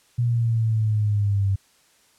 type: exponential sweep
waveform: sine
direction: down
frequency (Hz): 121 to 96.9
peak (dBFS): -18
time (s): 0.18-1.56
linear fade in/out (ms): 10
effects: white hiss -59 dBFS RMS until 2.18 s + low-pass 10000 Hz 12 dB/octave